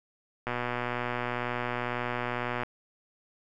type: click train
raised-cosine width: 0.5 ms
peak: -16 dBFS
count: 265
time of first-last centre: 0.47-2.634 s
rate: 122 Hz
effects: none